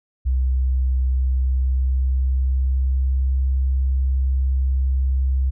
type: tone with pitch glide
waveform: sine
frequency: 64.4 to 65.79 Hz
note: C2 to C2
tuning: -27 to +10 cents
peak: -16 dBFS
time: 0.25-5.51 s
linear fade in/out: 20 ms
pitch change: +37 cents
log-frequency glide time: 1.09-3.41 s
effects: none